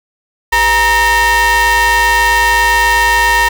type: ring-modulated tone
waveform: 45% pulse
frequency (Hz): 445.4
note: A4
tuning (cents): +21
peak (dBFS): -5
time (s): 0.52-3.49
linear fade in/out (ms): 10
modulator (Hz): 1390
effects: none